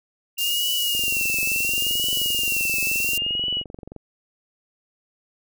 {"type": "tone with vibrato", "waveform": "sine", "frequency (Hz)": 2783, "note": "F7", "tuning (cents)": -7, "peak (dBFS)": -22, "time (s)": [0.37, 3.64], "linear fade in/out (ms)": 50, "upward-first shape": "triangle", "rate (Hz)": 0.72, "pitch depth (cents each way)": 110}
{"type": "high-pass noise", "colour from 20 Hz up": "white", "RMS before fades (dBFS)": -27, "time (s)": [0.38, 3.18], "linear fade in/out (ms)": 5, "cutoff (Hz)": 4500, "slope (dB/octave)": 48}
{"type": "click train", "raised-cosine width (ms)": 2, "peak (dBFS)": -24, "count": 70, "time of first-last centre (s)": [0.95, 3.963], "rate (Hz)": 22.9}
{"effects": []}